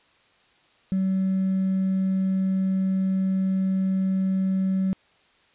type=tone with hard clipping; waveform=triangle; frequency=190 Hz; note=F#3; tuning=46 cents sharp; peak=-20 dBFS; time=0.92-4.93 s; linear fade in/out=0 ms; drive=2 dB; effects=white hiss -60 dBFS RMS until 5.54 s + resampled to 8000 Hz